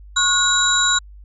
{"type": "tone cluster", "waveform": "sine", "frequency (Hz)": [1093, 1445, 3882, 7160], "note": ["C#6", "F#6", "B7", "A8"], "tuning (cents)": [-25, -41, -31, 29], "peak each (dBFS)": [-23, -19, -18, -20], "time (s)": [0.16, 0.99], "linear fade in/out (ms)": 10, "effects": ["added 50 Hz sine -38 dBFS peak until 1.24 s"]}